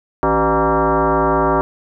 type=tone with frequency modulation; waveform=sine; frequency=277.2 Hz; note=C#4; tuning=in tune; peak=-12 dBFS; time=0.23-1.61 s; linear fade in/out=0 ms; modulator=220 Hz; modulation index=4.5; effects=none